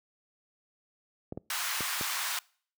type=clicks; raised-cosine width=2 ms; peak=-23 dBFS; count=4; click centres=1.324 / 1.375 / 1.807 / 2.011 s
type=high-pass noise; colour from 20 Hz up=pink; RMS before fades=-33 dBFS; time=1.5-2.39 s; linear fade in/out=2 ms; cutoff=1000 Hz; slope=24 dB/octave
effects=noise-tail reverb RT60 0.5 s tail -25 dB re dry + high-pass 80 Hz 12 dB/octave